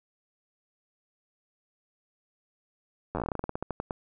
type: slowing click train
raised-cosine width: 1 ms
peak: -17 dBFS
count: 19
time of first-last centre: 3.15-3.908 s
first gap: 10 ms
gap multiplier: 1.15
effects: none